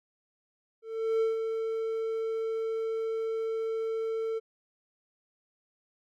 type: tone with ADSR envelope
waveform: triangle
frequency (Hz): 447.6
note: A4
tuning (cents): +30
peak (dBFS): -21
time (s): 0.82-4.4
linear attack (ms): 390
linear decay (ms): 150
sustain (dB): -6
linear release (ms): 25
effects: none